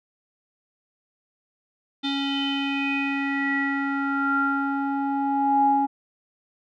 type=tone with low-pass filter sweep; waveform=square; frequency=277.2 Hz; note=C#4; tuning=in tune; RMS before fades=-24 dBFS; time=2.03-5.87 s; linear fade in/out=20 ms; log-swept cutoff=3600 to 760 Hz; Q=8.5; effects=none